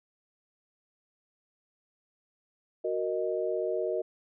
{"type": "chord", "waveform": "sine", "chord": "D# minor", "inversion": "first", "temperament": "equal", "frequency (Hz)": [370, 466.2, 622.3], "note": ["F#4", "A#4", "D#5"], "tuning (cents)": [0, 0, 0], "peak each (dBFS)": -32, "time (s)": [2.84, 4.02], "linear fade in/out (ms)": 10, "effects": []}